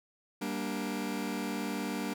sawtooth chord, G minor, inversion none, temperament just, 196 / 235.2 / 294 Hz, G3 / Bb3 / D4, 0 / +16 / +2 cents, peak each -33 dBFS, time 0.41-2.14 s, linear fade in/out 10 ms, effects none

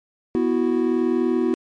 triangle chord, B suspended fourth, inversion none, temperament equal, 246.9 / 329.6 / 370 Hz, B3 / E4 / F#4, 0 / 0 / 0 cents, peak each -20 dBFS, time 0.35-1.54 s, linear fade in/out 0 ms, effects MP3 48 kbps

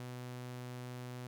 sawtooth tone, 124.4 Hz, B2, 13 cents sharp, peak -39 dBFS, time 0-1.27 s, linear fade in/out 0 ms, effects none

